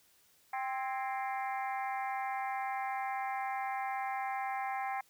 harmonic tone with a mistuned harmonic, 262.3 Hz, C4, 4 cents sharp, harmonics 3 / 4 / 5 / 6 / 7 / 8 / 9, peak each -35 / -42 / -48 / -48 / -49 / -44 / -52 dBFS, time 0.53-5.01 s, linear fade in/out 5 ms, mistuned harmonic 6, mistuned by +79 cents, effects white hiss -67 dBFS RMS until 5.09 s

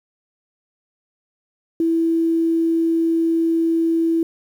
sine tone, 329.6 Hz, E4, in tune, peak -15 dBFS, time 1.8-4.23 s, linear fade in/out 2 ms, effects 8-bit

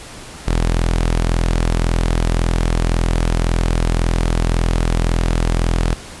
sawtooth tone, 41.86 Hz, E1, 27 cents sharp, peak -10 dBFS, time 0.47-5.95 s, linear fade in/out 10 ms, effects pink hiss -35 dBFS RMS until 6.2 s + resampled to 24000 Hz

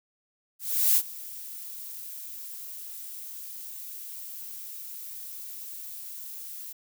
violet noise with ADSR envelope, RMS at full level -20 dBFS, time 0.59-6.73 s, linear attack 370 ms, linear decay 61 ms, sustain -20 dB, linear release 9 ms, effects none

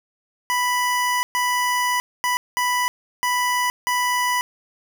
25% pulse tone bursts at uneven times, 987.8 Hz, B5, in tune, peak -15 dBFS, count 6, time 0.5-1.23 / 1.35-2 / 2.24-2.37 / 2.57-2.88 / 3.23-3.7 / 3.87-4.41 s, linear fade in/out 0 ms, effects none

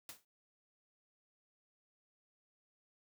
white noise with exponential decay, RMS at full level -45 dBFS, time 0.09-0.25 s, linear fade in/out 2 ms, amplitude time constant 34 ms, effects none

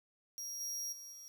40% pulse tone with level steps, 5650 Hz, F8, 19 cents sharp, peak -40 / -37 / -47 / -49 dBFS, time 0.38-1.28 s, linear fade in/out 0 ms, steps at 0.6 / 0.92 / 1.12 s, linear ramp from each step 10 ms, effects 11-bit

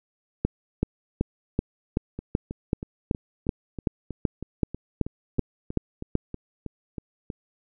two click trains, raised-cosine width 3 ms, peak -9 / -20 dBFS, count 16 / 17, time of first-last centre 0.45-6.153 / 2.19-7.302 s, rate 2.63 / 3.13 Hz, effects none

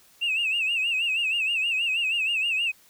sine tone with vibrato, 2676 Hz, E7, 25 cents sharp, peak -21 dBFS, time 0.21-2.72 s, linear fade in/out 20 ms, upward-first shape sine, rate 6.3 Hz, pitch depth 110 cents each way, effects tanh soft clip ceiling -19 dBFS + white hiss -57 dBFS RMS until 2.89 s

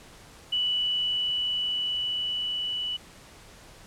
sine tone with level ramp, 2960 Hz, F#7, in tune, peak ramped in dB -23 to -28 dBFS, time 0.52-2.97 s, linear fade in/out 10 ms, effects pink hiss -50 dBFS RMS until 3.86 s + low-pass 10000 Hz 12 dB/octave

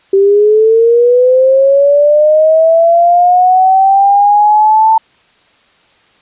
sine linear sweep, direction up, 386.7 to 892 Hz, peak -4 dBFS, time 0.13-4.98 s, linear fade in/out 5 ms, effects white hiss -49 dBFS RMS until 6.21 s + resampled to 8000 Hz

